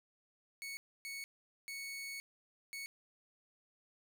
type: tone bursts at uneven times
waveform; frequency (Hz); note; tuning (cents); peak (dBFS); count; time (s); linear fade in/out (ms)
sawtooth; 2217; C#7; 0; -39; 4; 0.62-0.77 / 1.05-1.24 / 1.68-2.2 / 2.73-2.86; 0
effects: none